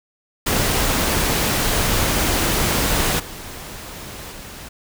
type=noise with level steps; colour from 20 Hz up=pink; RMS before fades=-19 / -34 / -36 dBFS; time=0.46-4.69 s; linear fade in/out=10 ms; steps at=3.19 / 4.31 s; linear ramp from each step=10 ms; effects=none